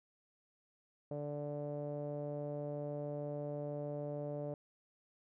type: tone with low-pass filter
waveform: sawtooth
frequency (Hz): 146.3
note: D3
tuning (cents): -6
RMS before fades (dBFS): -41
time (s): 1.11-4.54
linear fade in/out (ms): 2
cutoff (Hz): 570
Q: 5
effects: none